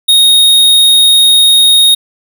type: tone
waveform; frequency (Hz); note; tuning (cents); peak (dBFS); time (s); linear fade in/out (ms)
square; 3729; A#7; 0; -4; 0.08-1.95; 10
effects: none